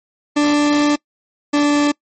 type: tone pair in turn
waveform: 40% pulse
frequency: 293.7 / 291.7 Hz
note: D4 / D4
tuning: 0 / -12 cents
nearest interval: unison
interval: 12 cents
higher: first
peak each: -11 dBFS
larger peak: neither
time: 0.36-0.96 / 1.53-1.92 s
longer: first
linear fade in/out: 10 ms
effects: noise-tail reverb RT60 0.1 s tail -24 dB re dry + MP3 32 kbps